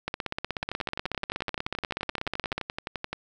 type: two click trains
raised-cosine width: 0.3 ms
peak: -15 / -13 dBFS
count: 30 / 42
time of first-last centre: 0.63-3.13 / 0.08-2.58 s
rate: 11.6 / 16.4 Hz
effects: none